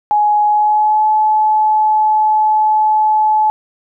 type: tone with pitch glide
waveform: sine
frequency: 838 to 859.6 Hz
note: G#5 to A5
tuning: +15 to -41 cents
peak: -9 dBFS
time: 0.11-3.5 s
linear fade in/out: 0 ms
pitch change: +44 cents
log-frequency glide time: 0.46-1.06 s
effects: none